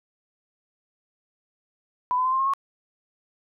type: tone with pitch steps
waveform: sine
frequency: 996 / 1015.2 / 1034.7 / 1054.6 / 1074.9 / 1095.6 Hz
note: B5 / B5 / C6 / C6 / C6 / C#6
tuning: +14 / +47 / -20 / +13 / +46 / -21 cents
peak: -20 dBFS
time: 2.11-2.536 s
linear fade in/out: 0 ms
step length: 71 ms
effects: none